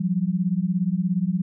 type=beating tone pair; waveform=sine; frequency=173.2 / 190.2 Hz; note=F3 / F#3; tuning=-14 / +48 cents; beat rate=17 Hz; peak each=-23 dBFS; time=0-1.42 s; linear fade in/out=10 ms; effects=none